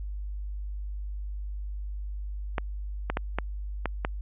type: clicks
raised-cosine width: 0.5 ms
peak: -12 dBFS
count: 6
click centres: 2.582 / 3.1 / 3.171 / 3.386 / 3.857 / 4.049 s
effects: added 50 Hz sine -32 dBFS peak until 4.21 s + resampled to 8000 Hz